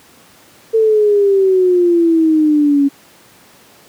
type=exponential sweep; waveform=sine; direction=down; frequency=450 to 277.2 Hz; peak=-8 dBFS; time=0.73-2.89 s; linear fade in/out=20 ms; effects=pink hiss -45 dBFS RMS until 3.88 s + high-pass 150 Hz 12 dB/octave